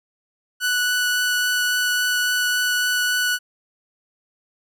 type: tone with vibrato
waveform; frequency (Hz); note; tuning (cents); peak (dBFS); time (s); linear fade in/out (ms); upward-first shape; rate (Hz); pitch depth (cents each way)
sawtooth; 1480; F#6; 0; -15; 0.6-3.39; 50; triangle; 3.6; 8
effects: none